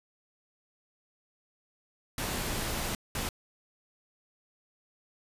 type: noise bursts at uneven times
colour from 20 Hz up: pink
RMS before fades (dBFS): -33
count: 2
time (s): 2.18-2.95 / 3.15-3.29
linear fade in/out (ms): 2
effects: resampled to 32000 Hz